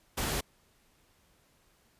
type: noise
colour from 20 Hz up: pink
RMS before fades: -32 dBFS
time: 0.17-0.41 s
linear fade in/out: 10 ms
effects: pink hiss -67 dBFS RMS until 1.99 s + resampled to 32000 Hz